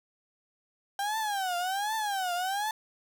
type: tone with vibrato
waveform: 35% pulse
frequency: 787 Hz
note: G5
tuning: 7 cents sharp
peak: -27 dBFS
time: 0.99-2.71 s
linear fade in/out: 2 ms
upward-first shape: triangle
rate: 1.3 Hz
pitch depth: 220 cents each way
effects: none